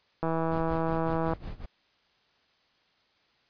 click train, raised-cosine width 1 ms, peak -16 dBFS, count 181, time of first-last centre 0.23-1.334 s, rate 163 Hz
brown noise with tremolo, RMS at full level -36 dBFS, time 0.51-1.66 s, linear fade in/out 10 ms, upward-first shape sine, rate 5.4 Hz, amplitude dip 85%
effects white hiss -67 dBFS RMS until 3.49 s + resampled to 11025 Hz

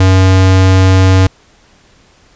square tone, 94.2 Hz, F#2, 32 cents sharp, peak -5 dBFS, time 0-1.27 s, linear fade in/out 5 ms, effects pink hiss -47 dBFS RMS until 2.35 s + resampled to 16000 Hz

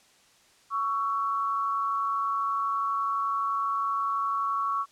sine tone pair together, 1117 / 1328.3 Hz, C#6 / E6, +13 / +13 cents, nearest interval minor third, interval 300 cents, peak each -26 / -32 dBFS, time 0.7-4.86 s, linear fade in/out 50 ms, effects white hiss -60 dBFS RMS until 4.91 s + low-pass 8000 Hz 12 dB/octave

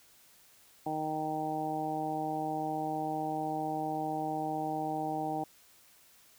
harmonic tone, 155.56 Hz, D#3, in tune, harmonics 1 / 2 / 3 / 4 / 5 / 6, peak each -43 / -37 / -43 / -41 / -34 / -46 dBFS, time 0.86-5.44 s, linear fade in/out 5 ms, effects white hiss -61 dBFS RMS until 6.38 s

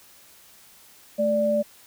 sine tone pair together, 218.2 / 587.3 Hz, A3 / D5, -14 / 0 cents, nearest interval octave + perfect fourth, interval 1714 cents, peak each -26 / -20 dBFS, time 1.18-1.63 s, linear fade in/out 20 ms, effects white hiss -52 dBFS RMS until 1.86 s

